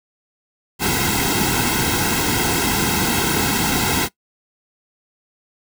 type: noise with comb filter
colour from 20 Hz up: pink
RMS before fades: -19 dBFS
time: 0.79-4.09 s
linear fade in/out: 50 ms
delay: 1.7 ms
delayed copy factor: -0.9
effects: noise-tail reverb RT60 0.1 s tail -19 dB re dry